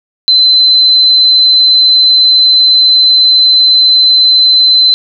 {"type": "tone", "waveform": "sine", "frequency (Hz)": 4057, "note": "B7", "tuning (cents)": 46, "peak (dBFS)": -3, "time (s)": [0.28, 4.94], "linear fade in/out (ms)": 0, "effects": []}